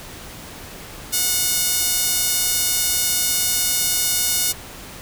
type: tone with high-pass filter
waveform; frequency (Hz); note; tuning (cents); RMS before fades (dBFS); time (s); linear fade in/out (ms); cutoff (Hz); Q
sawtooth; 728; F#5; -28; -20; 1.12-4.53; 20; 5700; 0.67
effects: pink hiss -37 dBFS RMS until 5.01 s